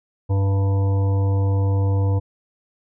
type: harmonic tone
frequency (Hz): 98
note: G2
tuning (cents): 0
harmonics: 1 / 3 / 5 / 7 / 9 / 10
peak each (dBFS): -16 / -31 / -30 / -39 / -37 / -40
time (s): 0.29-2.2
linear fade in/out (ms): 20
effects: none